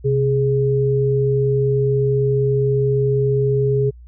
sine tone pair together, 130.69 / 415.9 Hz, C3 / G#4, -2 / +2 cents, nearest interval octave + minor sixth, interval 2004 cents, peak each -17 dBFS, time 0.04-3.91 s, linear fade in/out 20 ms, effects added 60 Hz sine -38 dBFS peak until 4.07 s

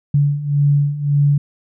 sine beating tone pair, 142.6 / 144.4 Hz, C#3 / D3, +49 / -29 cents, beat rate 1.8 Hz, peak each -18 / -14 dBFS, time 0.14-1.38 s, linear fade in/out 5 ms, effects none

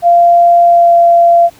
sine tone with pitch glide, 691 to 685.8 Hz, F5 to F5, -19 to -32 cents, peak -3 dBFS, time 0.02-1.5 s, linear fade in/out 50 ms, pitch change -13 cents, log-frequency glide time 0.65-0.94 s, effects pink hiss -42 dBFS RMS until 1.59 s + high-pass 60 Hz 12 dB/octave

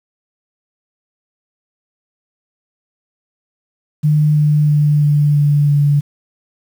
sine tone with pitch steps, 150.9 / 149.6 / 148.31 / 147.03 / 145.76 / 144.5 Hz, D3 / D3 / D3 / D3 / D3 / D3, +47 / +32 / +17 / +2 / -13 / -28 cents, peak -9 dBFS, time 4.03-6.01 s, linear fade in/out 20 ms, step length 330 ms, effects 7-bit

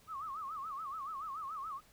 sine tone with vibrato, 1185 Hz, D6, 15 cents sharp, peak -39 dBFS, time 0.07-1.81 s, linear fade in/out 50 ms, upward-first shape sine, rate 7 Hz, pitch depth 180 cents each way, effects pink hiss -64 dBFS RMS until 1.92 s

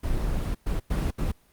brown noise bursts at uneven times, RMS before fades -26 dBFS, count 4, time 0.03-0.55 / 0.66-0.8 / 0.9-1.11 / 1.18-1.32 s, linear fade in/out 10 ms, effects pink hiss -62 dBFS RMS until 1.52 s + Opus 24 kbps

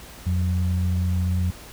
sine tone pair together, 86.9 / 182.92 Hz, F2 / F#3, -8 / -20 cents, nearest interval octave + minor second, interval 1288 cents, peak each -20 / -28 dBFS, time 0.26-1.51 s, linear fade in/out 10 ms, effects added 54 Hz sine -47 dBFS peak until 1.72 s + pink hiss -43 dBFS RMS until 1.72 s

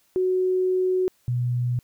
sine tone pair in turn, 370 / 122.58 Hz, F#4 / B2, 0 / -13 cents, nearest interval octave + perfect fifth, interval 1913 cents, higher first, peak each -19 / -21 dBFS, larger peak first, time 0.16-1.08 / 1.28-1.79 s, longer first, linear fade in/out 0 ms, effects white hiss -64 dBFS RMS until 1.83 s

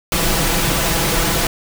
pink noise with comb filter, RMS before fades -17 dBFS, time 0.12-1.47 s, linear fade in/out 2 ms, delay 6 ms, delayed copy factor +0.6, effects none

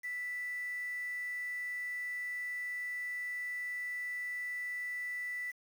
sine tone with quantisation, 1975.5 Hz, B6, in tune, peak -36 dBFS, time 0.03-5.52 s, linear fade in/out 20 ms, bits 9, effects none

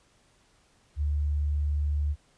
sine tone, 73.42 Hz, D2, in tune, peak -24 dBFS, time 0.96-2.16 s, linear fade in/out 50 ms, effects pink hiss -64 dBFS RMS until 2.37 s + resampled to 22050 Hz

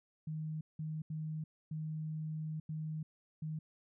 sine tone bursts at uneven times, 156 Hz, D#3, 5 cents sharp, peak -37 dBFS, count 6, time 0.27-0.61 / 0.79-1.02 / 1.1-1.44 / 1.71-2.6 / 2.69-3.03 / 3.42-3.59 s, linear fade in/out 5 ms, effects none

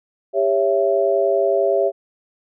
sine chord, C# diminished, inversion second, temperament just, 399.1 / 554.4 / 665.2 Hz, G4 / C#5 / E5, +31 / 0 / +16 cents, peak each -19 dBFS, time 0.33-1.92 s, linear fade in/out 50 ms, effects none

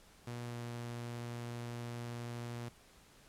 sawtooth tone with pitch glide, 120 to 119.17 Hz, B2 to A#2, -49 to +39 cents, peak -37 dBFS, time 0.27-2.69 s, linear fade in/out 5 ms, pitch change -12 cents, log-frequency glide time 0.43-0.58 s, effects pink hiss -62 dBFS RMS until 3.28 s + low-pass 12000 Hz 12 dB/octave

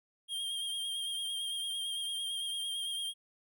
square tone with vibrato, 3213 Hz, G7, 42 cents sharp, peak -35 dBFS, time 0.28-3.14 s, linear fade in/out 50 ms, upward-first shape sine, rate 8.9 Hz, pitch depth 30 cents each way, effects none

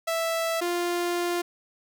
sawtooth tone pair in turn, 659.3 / 349.3 Hz, E5 / F4, 0 / 0 cents, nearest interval major seventh, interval 1100 cents, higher first, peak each -21 dBFS, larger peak neither, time 0.07-0.61 / 0.61-1.42 s, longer second, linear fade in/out 10 ms, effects none

